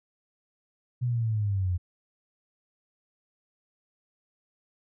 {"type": "linear sweep", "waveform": "sine", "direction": "down", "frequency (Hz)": [125.4, 86.7], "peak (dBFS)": -24, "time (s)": [1.01, 1.78], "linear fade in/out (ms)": 20, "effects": []}